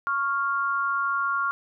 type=tone pair together; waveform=sine; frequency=1107.5 / 1396.9 Hz; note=C#6 / F6; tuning=-2 / 0 cents; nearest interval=major third; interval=402 cents; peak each=-26 / -25 dBFS; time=0.07-1.51 s; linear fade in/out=0 ms; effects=none